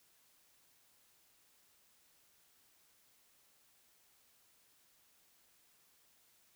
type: silence
effects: white hiss -70 dBFS RMS until 6.55 s